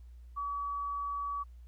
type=tone; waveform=sine; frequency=1140 Hz; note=C#6; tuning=48 cents sharp; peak=-33 dBFS; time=0.36-1.44 s; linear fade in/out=20 ms; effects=added 60 Hz sine -48 dBFS peak until 1.67 s + pink hiss -75 dBFS RMS until 1.67 s